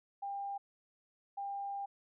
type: tone bursts at uneven times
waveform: sine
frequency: 798 Hz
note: G5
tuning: 31 cents sharp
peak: -37 dBFS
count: 2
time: 0.22-0.58 / 1.37-1.86 s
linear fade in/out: 10 ms
effects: none